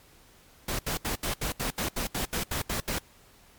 pink noise bursts, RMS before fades -30 dBFS, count 13, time 0.68-2.986 s, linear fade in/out 5 ms, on 110 ms, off 73 ms, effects pink hiss -57 dBFS RMS until 3.58 s + MP3 96 kbps

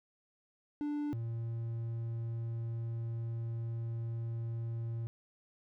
triangle tone pair in turn, 294.2 / 115.28 Hz, D4 / A#2, +3 / -19 cents, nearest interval octave + major third, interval 1622 cents, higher first, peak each -31 / -33 dBFS, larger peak first, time 0.81-1.13 / 1.13-5.07 s, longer second, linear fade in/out 0 ms, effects none

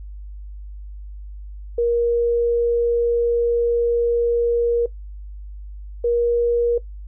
sine tone pair in turn, 472.3 / 474.5 Hz, A#4 / A#4, +23 / +31 cents, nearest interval unison, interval 8 cents, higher second, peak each -15 dBFS, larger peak neither, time 1.78-4.86 / 6.04-6.78 s, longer first, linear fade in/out 5 ms, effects noise-tail reverb RT60 0.1 s tail -17 dB re dry + added 50 Hz sine -32 dBFS peak until 7.07 s

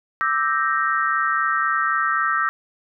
sine chord, E half-diminished seventh, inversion third, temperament equal, 1174.7 / 1318.5 / 1568 / 1864.7 Hz, D6 / E6 / G6 / Bb6, 0 / 0 / 0 / 0 cents, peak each -25 / -21 / -25 / -25 dBFS, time 0.21-2.49 s, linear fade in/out 0 ms, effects none

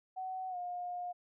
sine tone with pitch glide, 750 to 712.8 Hz, F#5 to F5, +23 to +35 cents, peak -37 dBFS, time 0.16-1.13 s, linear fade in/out 20 ms, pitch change -88 cents, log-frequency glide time 0.49-0.57 s, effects none

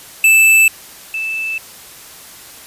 square / sine tone pair in turn, 2637 / 2637 Hz, E7 / E7, 0 / 0 cents, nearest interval unison, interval 0 cents, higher neither, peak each -7 / -18 dBFS, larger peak first, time 0.24-0.68 / 1.14-1.58 s, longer neither, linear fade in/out 2 ms, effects white hiss -37 dBFS RMS until 2.66 s + resampled to 32000 Hz

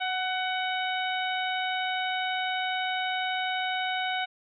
harmonic tone with a mistuned harmonic, 748 Hz, F#5, 19 cents sharp, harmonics 1 / 2 / 3 / 4 / 5, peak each -30 / -33 / -35 / -36 / -37 dBFS, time 0-4.26 s, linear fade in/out 20 ms, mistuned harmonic 1, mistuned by -16 cents, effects none

